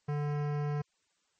sine tone with hard clipping, 146.83 Hz, D3, in tune, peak -32 dBFS, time 0.08-0.82 s, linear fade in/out 10 ms, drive 18 dB, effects white hiss -75 dBFS RMS until 1.39 s + MP3 32 kbps

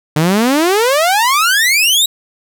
sawtooth exponential sweep, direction up, 146.83 to 3900 Hz, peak -6 dBFS, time 0.16-2.06 s, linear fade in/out 5 ms, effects none

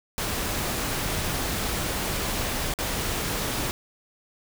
pink noise with dropouts, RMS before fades -28 dBFS, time 0.18-3.71 s, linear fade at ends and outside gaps 0 ms, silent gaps 2.738-2.788 s, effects none

